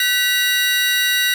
square tone cluster, 1515 / 1949 / 2804 / 3841 Hz, F#6 / B6 / F7 / B7, +40 / -23 / +6 / -49 cents, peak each -23 / -20 / -25 / -20 dBFS, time 0-1.34 s, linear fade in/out 2 ms, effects none

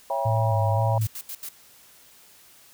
sine chord, C# diminished seventh, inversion none, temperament just, 554.4 / 665.2 / 798.3 / 957.9 Hz, C#5 / E5 / G5 / Bb5, 0 / +16 / +31 / +47 cents, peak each -29 dBFS, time 0.1-0.98 s, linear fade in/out 2 ms
sine tone with vibrato, 107.8 Hz, A2, 35 cents flat, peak -21 dBFS, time 0.25-1.07 s, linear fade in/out 10 ms, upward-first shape square, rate 1.9 Hz, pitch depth 49 cents each way
blue noise bursts, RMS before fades -35 dBFS, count 4, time 1.01-1.49 s, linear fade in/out 5 ms, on 63 ms, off 76 ms
effects white hiss -53 dBFS RMS until 2.73 s

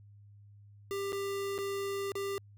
square tone with dropouts, 396.5 Hz, G4, 20 cents sharp, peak -34 dBFS, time 0.91-2.38 s, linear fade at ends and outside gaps 0 ms, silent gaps 1.122-1.129 / 1.58-1.587 / 2.119-2.154 s, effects added 102 Hz sine -53 dBFS peak until 2.57 s

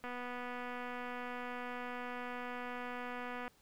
click train, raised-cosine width 0.5 ms, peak -29 dBFS, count 847, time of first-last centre 0.04-3.479 s, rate 246 Hz, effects pink hiss -68 dBFS RMS until 3.61 s

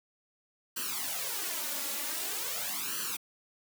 white noise with flanger, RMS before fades -35 dBFS, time 0.76-3.17 s, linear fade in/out 10 ms, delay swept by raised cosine 0.67 to 3.57 ms, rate 0.45 Hz, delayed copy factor +1, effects high-pass 200 Hz 12 dB/octave

